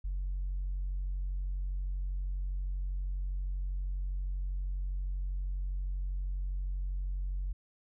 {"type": "tone", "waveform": "sine", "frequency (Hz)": 46.25, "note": "F#1", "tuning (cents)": 0, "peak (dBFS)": -30, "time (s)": [0.04, 7.53], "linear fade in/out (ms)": 10, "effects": ["tanh soft clip ceiling -29 dBFS"]}